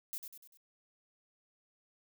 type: noise with echo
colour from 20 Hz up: violet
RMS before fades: -40 dBFS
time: 0.13-0.18 s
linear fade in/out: 0 ms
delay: 98 ms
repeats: 4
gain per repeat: -6 dB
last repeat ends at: 0.572 s
effects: none